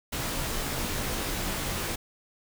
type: noise with comb filter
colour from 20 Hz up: pink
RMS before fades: -31 dBFS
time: 0.12-1.96 s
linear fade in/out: 10 ms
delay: 19 ms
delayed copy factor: -0.65
effects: none